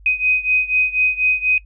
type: beating tone pair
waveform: sine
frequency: 2507 / 2511.1 Hz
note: D#7 / D#7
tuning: +12 / +15 cents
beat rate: 4.1 Hz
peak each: -17 / -19 dBFS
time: 0.06-1.58 s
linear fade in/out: 2 ms
effects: noise-tail reverb RT60 0.1 s tail -20 dB re dry + added 50 Hz sine -41 dBFS peak until 1.65 s